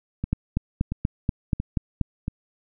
two click trains, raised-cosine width 5 ms, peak -14 / -9 dBFS, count 4 / 8, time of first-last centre 0.24-2.281 / 0.33-2.013 s, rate 1.47 / 4.16 Hz, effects none

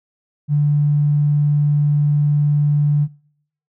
triangle tone with tanh clipping, 146.83 Hz, D3, in tune, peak -12 dBFS, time 0.48-3.08 s, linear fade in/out 50 ms, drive 3 dB, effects noise-tail reverb RT60 0.7 s tail -25 dB re dry

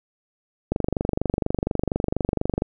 click train, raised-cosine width 2 ms, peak -8 dBFS, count 47, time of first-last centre 0.72-2.621 s, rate 24.2 Hz, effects none

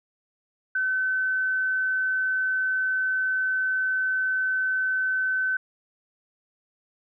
sine tone, 1523 Hz, F#6, 50 cents sharp, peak -22 dBFS, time 0.75-5.57 s, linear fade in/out 5 ms, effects none

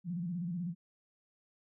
sine tone with vibrato, 174.1 Hz, F3, 5 cents flat, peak -34 dBFS, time 0.04-0.75 s, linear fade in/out 50 ms, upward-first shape square, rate 16 Hz, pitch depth 88 cents each way, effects none

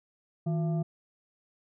sine tone with frequency modulation, 160.2 Hz, E3, 49 cents flat, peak -26 dBFS, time 0.46-0.83 s, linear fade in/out 10 ms, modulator 517 Hz, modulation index 0.46, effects none

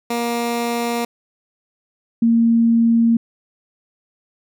15% pulse / sine tone pair in turn, 236.1 / 230.7 Hz, A#3 / A#3, +22 / -18 cents, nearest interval unison, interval 40 cents, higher first, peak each -13 / -11 dBFS, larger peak second, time 0.1-1.05 / 2.22-3.17 s, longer neither, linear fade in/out 5 ms, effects none

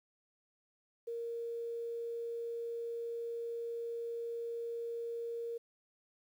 sine tone with quantisation, 466.2 Hz, A#4, in tune, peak -37 dBFS, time 1.07-5.58 s, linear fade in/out 10 ms, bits 11, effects none

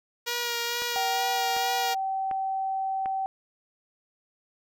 5% pulse tone with vibrato, 475.2 Hz, A#4, 33 cents sharp, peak -16 dBFS, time 0.26-1.95 s, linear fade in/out 20 ms, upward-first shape sine, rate 2.2 Hz, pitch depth 18 cents each way
click train, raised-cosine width 0.5 ms, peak -23 dBFS, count 4, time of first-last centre 0.82-3.059 s, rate 1.34 Hz
sine tone, 770 Hz, G5, 31 cents flat, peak -26 dBFS, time 0.96-3.26 s, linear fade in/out 0 ms
effects none

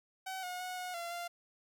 sawtooth tone with pitch steps, 758 / 723 / 732 / 727 / 685 / 694 Hz, F#5 / F#5 / F#5 / F#5 / F5 / F5, +42 / -40 / -19 / -31 / -34 / -11 cents, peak -35 dBFS, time 0.26-1.28 s, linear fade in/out 10 ms, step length 170 ms, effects none

